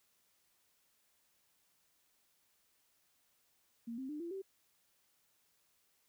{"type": "tone with pitch steps", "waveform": "sine", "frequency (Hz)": [232.3, 263.8, 299.5, 340.1, 386.2], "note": ["A#3", "C4", "D4", "F4", "G4"], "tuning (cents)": [-6, 14, 34, -46, -26], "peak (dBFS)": -40, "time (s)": [3.87, 4.42], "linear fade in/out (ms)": 10, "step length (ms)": 110, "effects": ["white hiss -75 dBFS RMS until 6.08 s"]}